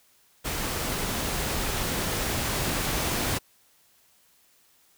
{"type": "noise with level ramp", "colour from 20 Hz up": "pink", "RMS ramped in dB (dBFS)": [-30, -27], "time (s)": [0.44, 3.39], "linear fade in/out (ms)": 20, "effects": ["white hiss -62 dBFS RMS until 4.97 s"]}